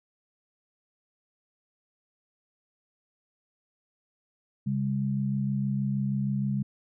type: tone pair together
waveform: sine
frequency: 135.4 / 201.8 Hz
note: C#3 / G#3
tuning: -40 / -49 cents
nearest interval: perfect fifth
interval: 691 cents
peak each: -28 dBFS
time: 4.66-6.63 s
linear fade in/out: 10 ms
effects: none